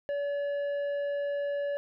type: tone with tanh clipping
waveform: sine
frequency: 571 Hz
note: D5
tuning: 49 cents flat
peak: -30 dBFS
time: 0.09-1.77 s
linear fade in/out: 0 ms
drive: 7 dB
effects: none